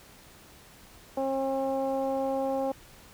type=tone with low-pass filter; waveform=15% pulse; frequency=269 Hz; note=C4; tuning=48 cents sharp; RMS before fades=-29 dBFS; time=1.17-2.72 s; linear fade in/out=5 ms; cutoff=670 Hz; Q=2.9; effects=pink hiss -53 dBFS RMS until 3.13 s